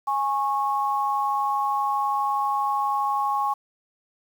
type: tone pair together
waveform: sine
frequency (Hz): 828.4 / 1096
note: G#5 / C#6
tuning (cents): -5 / -20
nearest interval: perfect fourth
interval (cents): 485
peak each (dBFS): -24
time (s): 0.07-3.54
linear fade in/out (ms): 10
effects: 8-bit